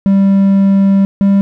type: tone pair in turn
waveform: triangle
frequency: 196 / 197.82 Hz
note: G3 / G3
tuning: 0 / +16 cents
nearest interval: unison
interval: 16 cents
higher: second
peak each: -4 dBFS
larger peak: neither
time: 0.06-1.05 / 1.21-1.41 s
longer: first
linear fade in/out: 0 ms
effects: none